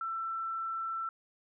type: tone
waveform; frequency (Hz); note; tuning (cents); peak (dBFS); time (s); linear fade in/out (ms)
sine; 1337; E6; +24; -33; 0.01-1.09; 2
effects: none